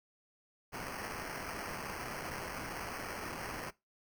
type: noise with sample-and-hold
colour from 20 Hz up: white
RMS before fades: -42 dBFS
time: 0.72-3.71 s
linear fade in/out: 20 ms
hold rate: 3675 Hz
effects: noise-tail reverb RT60 0.2 s tail -19 dB re dry